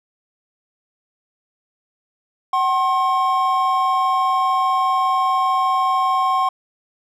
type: tone pair together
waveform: triangle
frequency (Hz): 755.9 / 1069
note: F#5 / C6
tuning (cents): +37 / +37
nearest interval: tritone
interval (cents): 600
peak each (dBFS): -18 / -15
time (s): 2.53-6.49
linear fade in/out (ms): 5
effects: none